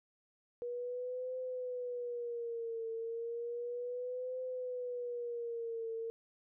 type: tone with vibrato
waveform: sine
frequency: 480.8 Hz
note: B4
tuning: 46 cents flat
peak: -37 dBFS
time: 0.62-6.1 s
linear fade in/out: 0 ms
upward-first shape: triangle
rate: 0.33 Hz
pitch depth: 110 cents each way
effects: none